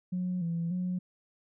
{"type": "tone with vibrato", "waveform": "sine", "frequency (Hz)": 174.61, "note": "F3", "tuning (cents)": 0, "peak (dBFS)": -28, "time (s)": [0.12, 0.99], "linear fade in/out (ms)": 10, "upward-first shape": "square", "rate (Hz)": 1.7, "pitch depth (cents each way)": 65, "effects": ["tanh soft clip ceiling -25 dBFS"]}